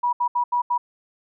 sine tone bursts at uneven times, 970 Hz, B5, 31 cents flat, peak -18 dBFS, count 5, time 0.03-0.13 / 0.2-0.28 / 0.35-0.44 / 0.52-0.62 / 0.7-0.78 s, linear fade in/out 10 ms, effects none

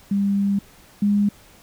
sine tone pair in turn, 199.5 / 204.3 Hz, G3 / G#3, +31 / -28 cents, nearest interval unison, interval 41 cents, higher second, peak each -17 / -15 dBFS, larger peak second, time 0.11-0.59 / 1.02-1.29 s, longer first, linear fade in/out 5 ms, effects pink hiss -50 dBFS RMS until 1.62 s

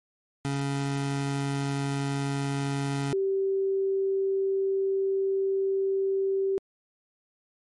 25% pulse / sine tone pair in turn, 139.4 / 388 Hz, C#3 / G4, +10 / -18 cents, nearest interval octave + tritone, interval 1772 cents, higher second, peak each -23 dBFS, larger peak neither, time 0.45-3.13 / 3.13-6.58 s, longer second, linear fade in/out 0 ms, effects MP3 48 kbps

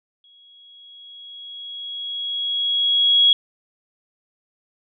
sine tone with exponential growth, 3322 Hz, G#7, in tune, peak -10 dBFS, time 0.24-3.33 s, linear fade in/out 2 ms, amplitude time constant 670 ms, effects none

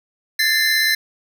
square tone cluster, 1714 / 1791 / 2082 / 4056 Hz, A6 / A6 / C7 / B7, -46 / +30 / -9 / +45 cents, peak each -24 / -20 / -23 / -20 dBFS, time 0.39-0.95 s, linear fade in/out 5 ms, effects none

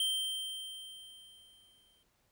square tone with exponential decay, 3136 Hz, G7, in tune, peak -29 dBFS, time 0-2.03 s, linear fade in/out 2 ms, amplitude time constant 440 ms, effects pink hiss -74 dBFS RMS until 2.31 s

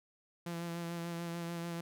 sawtooth tone with vibrato, 170 Hz, F3, 46 cents flat, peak -34 dBFS, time 0.46-1.81 s, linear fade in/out 5 ms, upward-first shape sine, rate 6.8 Hz, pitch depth 21 cents each way, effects none

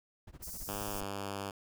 brown noise with tremolo, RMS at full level -45 dBFS, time 0.27-1.04 s, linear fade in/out 5 ms, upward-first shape sine, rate 15 Hz, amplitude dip 95%
white high-pass noise, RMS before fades -44 dBFS, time 0.42-1.01 s, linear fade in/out 10 ms, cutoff 4900 Hz, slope 48 dB/octave
5% pulse tone with pitch glide, 101.8 to 99.47 Hz, G#2 to G2, -34 to +26 cents, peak -26 dBFS, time 0.68-1.51 s, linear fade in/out 5 ms, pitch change -40 cents, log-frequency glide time 0.93-0.99 s
effects none

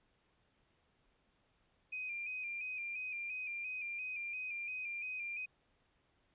sine tone with vibrato, 2447 Hz, D#7, 29 cents flat, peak -39 dBFS, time 1.92-5.46 s, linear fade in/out 10 ms, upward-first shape square, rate 2.9 Hz, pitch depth 44 cents each way, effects pink hiss -75 dBFS RMS until 6.34 s + resampled to 8000 Hz

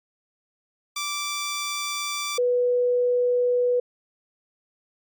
10% pulse / sine tone pair in turn, 1169 / 491.5 Hz, D6 / B4, -8 / -8 cents, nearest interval octave + minor third, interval 1500 cents, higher first, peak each -18 / -18 dBFS, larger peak neither, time 0.96-2.38 / 2.38-3.8 s, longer neither, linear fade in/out 5 ms, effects MP3 96 kbps

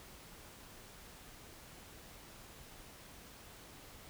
silence, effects pink hiss -55 dBFS RMS until 4.09 s

